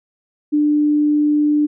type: tone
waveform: sine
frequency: 297.3 Hz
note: D4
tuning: 21 cents sharp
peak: -12 dBFS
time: 0.52-1.67 s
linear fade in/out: 20 ms
effects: none